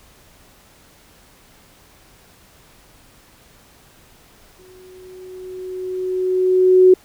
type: tone with exponential growth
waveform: sine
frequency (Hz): 370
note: F#4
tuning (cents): 0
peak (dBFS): -5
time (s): 4.59-6.94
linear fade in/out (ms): 5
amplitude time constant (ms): 510
effects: pink hiss -50 dBFS RMS until 7.04 s